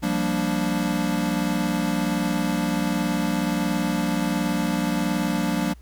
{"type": "chord", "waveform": "square", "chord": "G minor seventh", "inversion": "third", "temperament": "equal", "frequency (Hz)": [174.61, 196, 233.1, 293.7], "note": ["F3", "G3", "Bb3", "D4"], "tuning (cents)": [0, 0, 0, 0], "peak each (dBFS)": -28, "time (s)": [0.02, 5.74], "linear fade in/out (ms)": 20, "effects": ["added 60 Hz sine -43 dBFS peak until 5.81 s", "pink hiss -60 dBFS RMS until 5.81 s"]}